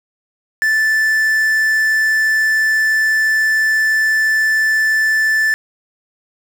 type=tone with quantisation; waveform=triangle; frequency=1757 Hz; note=A6; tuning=3 cents flat; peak=-10 dBFS; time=0.62-5.54 s; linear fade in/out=0 ms; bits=5; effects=none